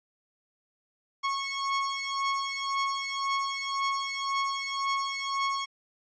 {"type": "beating tone pair", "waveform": "sawtooth", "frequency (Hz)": [1098, 1099.9], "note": ["C#6", "C#6"], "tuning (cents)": [-17, -14], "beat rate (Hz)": 1.9, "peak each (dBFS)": [-27, -28], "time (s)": [1.23, 5.66], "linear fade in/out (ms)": 20, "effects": ["resampled to 16000 Hz"]}